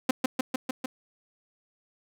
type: tone with echo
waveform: sawtooth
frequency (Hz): 257.8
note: C4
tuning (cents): -26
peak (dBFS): -15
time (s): 0.09-0.11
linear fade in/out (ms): 5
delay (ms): 150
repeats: 5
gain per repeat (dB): -2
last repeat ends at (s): 0.86
effects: none